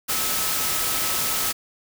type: tone in noise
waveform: sine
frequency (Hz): 1291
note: E6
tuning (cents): -37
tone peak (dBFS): -35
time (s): 0.08-1.53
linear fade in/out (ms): 20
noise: white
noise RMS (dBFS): -24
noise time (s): 0.08-1.53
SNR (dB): -14
effects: none